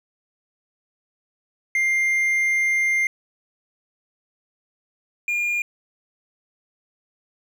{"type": "tone pair in turn", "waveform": "triangle", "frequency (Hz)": [2100, 2416], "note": ["C7", "D7"], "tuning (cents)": [6, 48], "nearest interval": "major second", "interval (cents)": 242, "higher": "second", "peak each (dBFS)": [-16, -19], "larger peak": "first", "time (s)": [[1.75, 3.07], [5.28, 5.62]], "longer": "first", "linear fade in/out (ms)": 2, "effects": []}